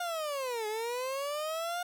30% pulse linear two-way sweep, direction down then up, 717 to 419.9 to 717 Hz, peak -30 dBFS, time 0-1.83 s, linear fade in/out 5 ms, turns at 0.67 s, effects none

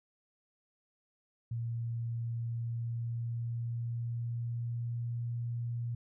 sine tone with pitch glide, 116.54 to 118.51 Hz, A#2 to A#2, 0 to +29 cents, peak -33 dBFS, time 1.51-5.95 s, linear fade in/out 5 ms, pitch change +29 cents, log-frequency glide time 2.4-5.22 s, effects none

